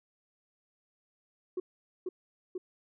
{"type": "tone with echo", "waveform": "sine", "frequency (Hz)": 366.4, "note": "F#4", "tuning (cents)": -17, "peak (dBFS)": -29, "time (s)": [1.57, 1.6], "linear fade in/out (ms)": 5, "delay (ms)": 490, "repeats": 2, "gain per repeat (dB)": -2, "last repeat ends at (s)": 2.58, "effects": ["tanh soft clip ceiling -28 dBFS"]}